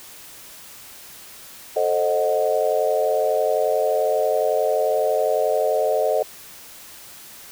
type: chord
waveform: sine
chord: A diminished seventh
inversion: none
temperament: equal with one note detuned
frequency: 440 / 530.6 / 622.3 / 740 Hz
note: A4 / C5 / Eb5 / Gb5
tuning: 0 / +24 / 0 / 0 cents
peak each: -23 / -23 / -21 / -26 dBFS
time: 1.76-6.23 s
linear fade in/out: 5 ms
effects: white hiss -42 dBFS RMS until 7.51 s